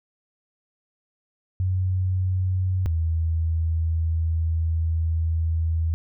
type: tone pair in turn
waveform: sine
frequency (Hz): 92.6 / 81.41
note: F#2 / E2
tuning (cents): +2 / -21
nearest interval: major second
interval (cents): 223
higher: first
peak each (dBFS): -20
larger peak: neither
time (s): 1.6-2.86 / 2.86-5.94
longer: second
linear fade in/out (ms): 0
effects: none